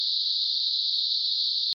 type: band-pass noise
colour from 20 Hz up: white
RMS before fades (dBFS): -26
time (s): 0-1.73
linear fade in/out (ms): 0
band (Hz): 3700 to 4600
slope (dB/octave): 96
effects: MP3 64 kbps